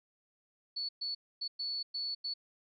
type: tone bursts at uneven times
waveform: sine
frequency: 4435 Hz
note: C#8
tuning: in tune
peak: -34 dBFS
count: 6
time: 0.76-0.89 / 1.01-1.15 / 1.41-1.48 / 1.59-1.83 / 1.94-2.15 / 2.24-2.34 s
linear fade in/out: 10 ms
effects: none